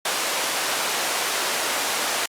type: high-pass noise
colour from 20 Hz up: pink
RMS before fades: -24 dBFS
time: 0.05-2.26 s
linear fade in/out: 5 ms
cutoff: 570 Hz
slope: 12 dB/octave
effects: low-pass 12000 Hz 12 dB/octave + Opus 48 kbps